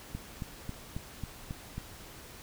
click train, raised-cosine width 5 ms, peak -24 dBFS, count 7, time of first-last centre 0.15-1.78 s, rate 3.68 Hz, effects pink hiss -49 dBFS RMS until 2.42 s

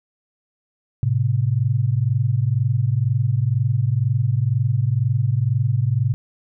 sine tone pair together, 108.95 / 131 Hz, A2 / C3, -17 / +2 cents, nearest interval minor third, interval 319 cents, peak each -19 dBFS, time 1.03-6.14 s, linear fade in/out 0 ms, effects none

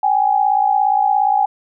sine tone pair together, 775.8 / 833 Hz, G5 / G#5, -18 / +5 cents, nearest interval minor second, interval 123 cents, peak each -16 / -14 dBFS, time 0.03-1.46 s, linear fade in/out 5 ms, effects none

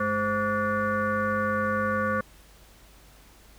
sine tone with frequency modulation, 834 Hz, G#5, 7 cents sharp, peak -23 dBFS, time 0-2.21 s, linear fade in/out 5 ms, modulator 311 Hz, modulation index 2.4, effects added 50 Hz sine -54 dBFS peak until 3.58 s + pink hiss -55 dBFS RMS until 3.58 s

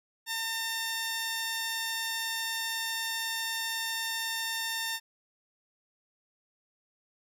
10% pulse tone pair together, 906 / 1812 Hz, A#5 / A#6, -50 / -50 cents, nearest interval octave, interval 1200 cents, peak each -27 / -27 dBFS, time 0.26-5 s, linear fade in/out 50 ms, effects none

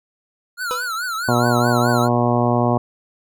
square tone with vibrato, 1396.9 Hz, F6, in tune, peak -23 dBFS, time 0.57-2.09 s, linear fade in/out 50 ms, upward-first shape triangle, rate 4.7 Hz, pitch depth 160 cents each way
25% pulse tone with exponential decay, 495.8 Hz, B4, 7 cents sharp, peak -17 dBFS, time 0.71-0.95 s, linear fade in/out 0 ms, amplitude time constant 51 ms
harmonic tone, 120.7 Hz, B2, 39 cents flat, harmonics 1 / 2 / 3 / 4 / 5 / 6 / 7 / 8 / 9, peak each -20 / -20 / -24 / -26 / -23 / -23 / -27 / -27 / -27 dBFS, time 1.28-2.78 s, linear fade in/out 5 ms
effects none

